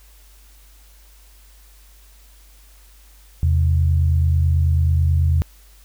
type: tone pair together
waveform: sine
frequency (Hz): 82.5 / 131.68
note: E2 / C3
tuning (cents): +2 / +11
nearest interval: minor sixth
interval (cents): 809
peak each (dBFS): -14 / -22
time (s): 3.43-5.42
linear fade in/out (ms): 0
effects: added 50 Hz sine -46 dBFS peak until 5.84 s + white hiss -53 dBFS RMS until 5.84 s